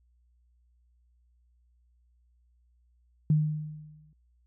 sine tone with exponential decay, 152.8 Hz, D#3, 31 cents flat, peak -18 dBFS, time 3.3-4.13 s, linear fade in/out 2 ms, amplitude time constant 180 ms, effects added 60 Hz sine -63 dBFS peak until 4.46 s

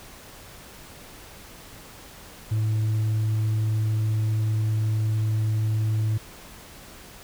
sine tone, 108.7 Hz, A2, 21 cents flat, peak -18 dBFS, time 2.51-6.18 s, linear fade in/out 10 ms, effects tanh soft clip ceiling -20 dBFS + pink hiss -45 dBFS RMS until 7.23 s

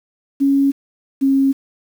sine tone pair in turn, 276.6 / 271.5 Hz, C#4 / C#4, -4 / -36 cents, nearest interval unison, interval 32 cents, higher first, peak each -11 dBFS, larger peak neither, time 0.4-0.72 / 1.21-1.53 s, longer neither, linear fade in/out 20 ms, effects 7-bit

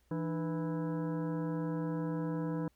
harmonic tone with a mistuned harmonic, 164.7 Hz, E3, 1 cent flat, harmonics 1 / 2 / 3 / 4 / 5 / 6 / 8 / 9 / 10, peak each -35 / -37 / -41 / -53 / -55 / -47 / -55 / -59 / -57 dBFS, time 0.11-2.68 s, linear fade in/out 2 ms, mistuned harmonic 2, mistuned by -140 cents, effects added 60 Hz sine -70 dBFS peak until 2.75 s + pink hiss -74 dBFS RMS until 2.75 s

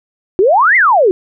sine exponential two-way sweep, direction up then down, 349.2 to 2153 to 349.2 Hz, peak -6 dBFS, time 0.39-1.11 s, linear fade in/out 0 ms, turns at 0.76 s, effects none

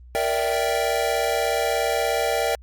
square chord, E half-diminished seventh, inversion second, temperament equal with one note detuned, 466.2 / 582.6 / 659.3 / 784 Hz, Bb4 / D5 / E5 / G5, 0 / -14 / 0 / 0 cents, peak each -27 dBFS, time 0.15-2.55 s, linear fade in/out 0 ms, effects added 61 Hz sine -42 dBFS peak until 2.62 s + Opus 32 kbps

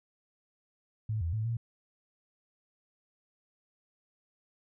sine tone with pitch steps, 108.9 / 83.3 / 109.4 / 116 Hz, A2 / E2 / A2 / A#2, -17 / +19 / -9 / -8 cents, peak -29 dBFS, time 1.09-1.57 s, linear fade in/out 5 ms, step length 120 ms, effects none

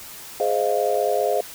sine chord, F minor seventh, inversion first, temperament just, 419.1 / 523.8 / 628.6 / 698.5 Hz, Ab4 / C5 / Eb5 / F5, +16 / +2 / +18 / 0 cents, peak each -24 dBFS, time 0.4-1.41 s, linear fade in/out 2 ms, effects white hiss -39 dBFS RMS until 1.54 s

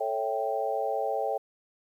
sine chord, A dominant seventh, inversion none, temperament equal with one note detuned, 440 / 554.4 / 653.9 / 784 Hz, A4 / C#5 / E5 / G5, 0 / 0 / -14 / 0 cents, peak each -33 / -32 / -33 / -31 dBFS, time 0-1.38 s, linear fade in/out 10 ms, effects 10-bit

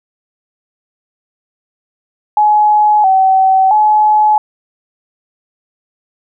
sine tone with pitch steps, 844 / 763 / 851 Hz, G#5 / G5 / G#5, +28 / -47 / +42 cents, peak -6 dBFS, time 2.37-4.38 s, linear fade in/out 2 ms, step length 670 ms, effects none

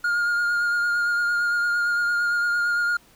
triangle tone with vibrato, 1418 Hz, F6, 26 cents sharp, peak -18 dBFS, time 0.04-2.97 s, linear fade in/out 5 ms, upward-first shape triangle, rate 8.8 Hz, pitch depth 22 cents each way, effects pink hiss -55 dBFS RMS until 3.15 s

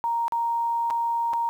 sine tone with dropouts, 932.3 Hz, A#5, in tune, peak -22 dBFS, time 0.04-1.49 s, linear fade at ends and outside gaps 0 ms, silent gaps 0.281-0.322 / 0.902-0.907 / 1.332-1.336 s, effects 9-bit

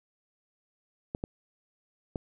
clicks, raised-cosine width 2 ms, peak -19 dBFS, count 3, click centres 1.149 / 1.239 / 2.158 s, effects none

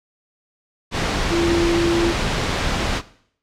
sine tone in noise, 340 Hz, F4, 46 cents flat, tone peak -17 dBFS, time 1.29-2.14 s, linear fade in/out 50 ms, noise pink, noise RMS -21 dBFS, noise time 0.91-3.02 s, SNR +1 dB, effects noise-tail reverb RT60 0.6 s tail -17 dB re dry + low-pass 5000 Hz 12 dB/octave

